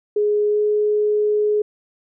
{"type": "tone with pitch glide", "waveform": "sine", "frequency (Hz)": [417.4, 420.5], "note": ["G#4", "G#4"], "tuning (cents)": [9, 22], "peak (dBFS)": -15, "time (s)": [0.16, 1.62], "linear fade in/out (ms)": 5, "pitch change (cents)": 13, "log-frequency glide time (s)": [0.49, 0.59], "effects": []}